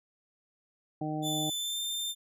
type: harmonic tone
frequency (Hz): 153.6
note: D#3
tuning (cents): -22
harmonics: 1 / 2 / 3 / 4 / 5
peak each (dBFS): -36 / -34 / -46 / -41 / -38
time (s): 1.01-1.5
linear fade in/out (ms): 5
type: tone with pitch glide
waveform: sawtooth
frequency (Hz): 3520 to 3588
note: A7 to A7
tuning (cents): 0 to +33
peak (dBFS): -29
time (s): 1.22-2.15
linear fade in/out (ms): 50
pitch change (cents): +33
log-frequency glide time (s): 1.56-1.79
effects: none